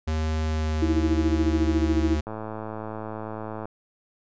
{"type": "tone with pitch glide", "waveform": "square", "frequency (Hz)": [78.5, 75.26], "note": ["D#2", "D2"], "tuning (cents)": [16, 43], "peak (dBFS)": -24, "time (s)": [0.07, 2.21], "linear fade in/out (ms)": 10, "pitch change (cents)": -73, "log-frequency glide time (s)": [0.44, 1.98]}
{"type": "tone with tremolo", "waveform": "sine", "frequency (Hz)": 324, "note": "E4", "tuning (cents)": -30, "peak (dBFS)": -18, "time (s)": [0.82, 2.17], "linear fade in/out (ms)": 5, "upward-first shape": "sine", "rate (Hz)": 14, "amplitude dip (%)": 85}
{"type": "click train", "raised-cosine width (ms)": 1, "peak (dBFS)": -20, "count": 152, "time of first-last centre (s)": [2.27, 3.655], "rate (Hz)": 109}
{"effects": ["resampled to 16000 Hz"]}